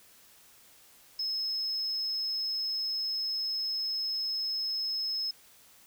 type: tone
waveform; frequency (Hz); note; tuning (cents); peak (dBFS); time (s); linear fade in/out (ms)
sine; 5180; E8; -31; -28; 1.19-5.31; 5
effects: tanh soft clip ceiling -27 dBFS + white hiss -58 dBFS RMS until 5.86 s